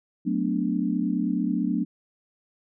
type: chord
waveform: sine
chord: B minor seventh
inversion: second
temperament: equal with one note detuned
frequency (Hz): 185 / 220 / 249.4 / 293.7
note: F#3 / A3 / B3 / D4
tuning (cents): 0 / 0 / +17 / 0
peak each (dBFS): -28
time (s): 0.25-1.85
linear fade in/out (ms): 20
effects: none